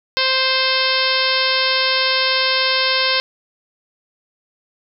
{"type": "harmonic tone with a mistuned harmonic", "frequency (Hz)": 523.3, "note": "C5", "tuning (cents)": 0, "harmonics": [1, 2, 3, 4, 5, 6, 7, 8, 9, 10], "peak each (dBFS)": [-24, -24, -24, -24, -24, -24, -24, -24, -24, -24], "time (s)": [0.17, 3.2], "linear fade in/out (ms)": 0, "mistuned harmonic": 9, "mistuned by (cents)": -32, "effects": []}